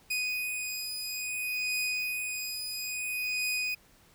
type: beating tone pair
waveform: sawtooth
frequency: 2489 / 2489.59 Hz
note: D#7 / D#7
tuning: 0 / 0 cents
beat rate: 0.59 Hz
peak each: -30 / -32 dBFS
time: 0.1-3.75 s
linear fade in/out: 10 ms
effects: pink hiss -61 dBFS RMS until 4.14 s